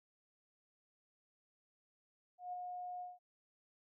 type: tone with ADSR envelope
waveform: sine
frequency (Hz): 720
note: F#5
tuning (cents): -47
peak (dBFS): -39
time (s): 2.38-3.19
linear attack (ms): 150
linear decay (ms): 11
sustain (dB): -3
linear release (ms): 180
effects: none